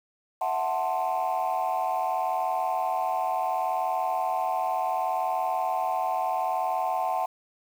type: chord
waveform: sine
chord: F# half-diminished seventh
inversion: third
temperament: equal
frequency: 659.3 / 740 / 880 / 1046.5 Hz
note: E5 / F#5 / A5 / C6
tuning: 0 / 0 / 0 / 0 cents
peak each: -31 / -26 / -29 / -32 dBFS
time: 0.41-7.26 s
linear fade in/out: 5 ms
effects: tanh soft clip ceiling -19 dBFS + 8-bit